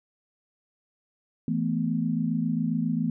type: chord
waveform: sine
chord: E suspended fourth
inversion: none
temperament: just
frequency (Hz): 164.81 / 219.8 / 247.2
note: E3 / A3 / B3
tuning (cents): 0 / -2 / +2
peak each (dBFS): -28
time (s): 1.48-3.1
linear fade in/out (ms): 2
effects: none